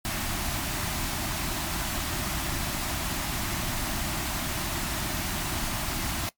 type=band-stop noise; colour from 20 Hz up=pink; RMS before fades=-30 dBFS; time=0.05-6.29 s; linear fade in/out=0 ms; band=380 to 580 Hz; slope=96 dB/octave; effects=noise-tail reverb RT60 0.1 s tail -19 dB re dry + MP3 96 kbps